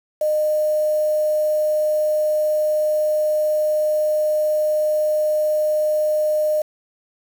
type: tone with quantisation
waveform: sine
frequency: 611 Hz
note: D#5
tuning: 32 cents flat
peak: -16 dBFS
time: 0.21-6.62 s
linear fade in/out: 5 ms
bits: 6
effects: none